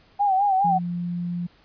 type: tone with vibrato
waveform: sine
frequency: 786 Hz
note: G5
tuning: 4 cents sharp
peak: -17 dBFS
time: 0.19-0.79 s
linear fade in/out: 20 ms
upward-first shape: sine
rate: 4.8 Hz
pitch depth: 83 cents each way
type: tone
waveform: sine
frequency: 174.61 Hz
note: F3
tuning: in tune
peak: -25 dBFS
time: 0.64-1.47 s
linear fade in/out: 10 ms
effects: pink hiss -57 dBFS RMS until 1.64 s + resampled to 11025 Hz